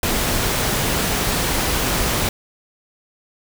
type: noise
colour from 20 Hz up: pink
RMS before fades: -20 dBFS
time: 0.03-2.29 s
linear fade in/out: 2 ms
effects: none